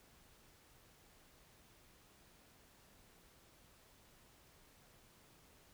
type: silence
effects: pink hiss -66 dBFS RMS until 5.73 s